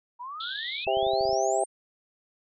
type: exponential sweep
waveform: sine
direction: up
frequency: 940 to 8870 Hz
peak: -35 dBFS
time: 0.19-1.66 s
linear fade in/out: 20 ms
type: band-pass noise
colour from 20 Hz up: white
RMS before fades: -36 dBFS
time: 0.4-0.85 s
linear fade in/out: 5 ms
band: 3300 to 3900 Hz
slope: 96 dB/octave
type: clicks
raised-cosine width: 5 ms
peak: -34 dBFS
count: 9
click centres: 0.868 / 0.971 / 1.029 / 1.067 / 1.135 / 1.209 / 1.254 / 1.293 / 1.33 s
type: harmonic tone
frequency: 131.9 Hz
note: C3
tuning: 14 cents sharp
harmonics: 3 / 4 / 5 / 6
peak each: -29 / -31 / -26 / -28 dBFS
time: 0.87-1.64 s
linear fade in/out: 5 ms
effects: none